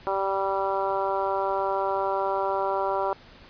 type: harmonic tone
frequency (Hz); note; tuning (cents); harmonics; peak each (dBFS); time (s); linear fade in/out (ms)
194.6; G3; -12; 2 / 3 / 4 / 5 / 6 / 7; -30 / -29 / -30 / -29 / -35 / -35; 0.07-3.13; 0
effects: pink hiss -50 dBFS RMS until 3.49 s + resampled to 11025 Hz